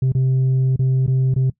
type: tone with dropouts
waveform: sine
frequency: 130.81 Hz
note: C3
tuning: in tune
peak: -11 dBFS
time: 0.02-1.5 s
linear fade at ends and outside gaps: 5 ms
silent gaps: 0.121-0.149 / 0.762-0.792 / 1.065-1.077 / 1.341-1.361 s
effects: noise-tail reverb RT60 0.1 s tail -21 dB re dry + tanh soft clip ceiling -13 dBFS